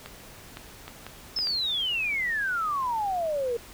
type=clicks; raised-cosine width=0.3 ms; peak=-22 dBFS; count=6; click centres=0.06 / 0.571 / 0.88 / 1.066 / 1.388 / 1.471 s
type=exponential sweep; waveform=sine; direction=down; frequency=5300 to 459.2 Hz; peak=-25 dBFS; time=1.36-3.57 s; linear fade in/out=5 ms
effects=pink hiss -47 dBFS RMS until 3.73 s